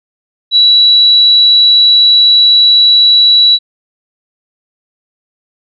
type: tone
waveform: sine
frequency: 3924 Hz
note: B7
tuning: 12 cents flat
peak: -3 dBFS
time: 0.51-3.59 s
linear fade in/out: 50 ms
effects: none